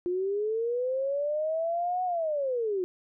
sine linear two-way sweep, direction up then down, 349.2 to 740 to 352.7 Hz, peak -26 dBFS, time 0.06-2.84 s, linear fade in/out 0 ms, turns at 2.04 s, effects none

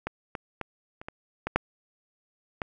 clicks, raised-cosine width 0.5 ms, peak -15 / -18 / -17 / -26 / -21 / -14 / -6 / -15 dBFS, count 8, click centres 0.07 / 0.352 / 0.613 / 1.015 / 1.085 / 1.47 / 1.56 / 2.618 s, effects none

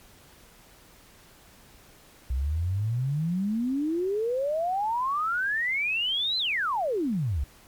sine exponential two-way sweep, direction up then down, 61.1 to 4130 to 61.1 Hz, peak -24 dBFS, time 2.3-7.44 s, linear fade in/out 5 ms, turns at 6.38 s, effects pink hiss -54 dBFS RMS until 7.67 s + MP3 96 kbps

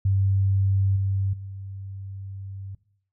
sine tone with level steps, 97.3 Hz, G2, 12 cents flat, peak -18 / -21 / -33 dBFS, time 0.05-2.75 s, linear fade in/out 5 ms, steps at 0.96 / 1.33 s, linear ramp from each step 5 ms, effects noise-tail reverb RT60 0.6 s tail -19 dB re dry

